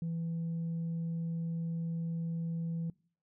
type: tone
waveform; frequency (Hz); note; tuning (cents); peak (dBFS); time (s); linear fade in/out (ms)
sine; 166.1; E3; +13; -31; 0.02-2.9; 2
effects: noise-tail reverb RT60 0.5 s tail -25 dB re dry + tanh soft clip ceiling -31 dBFS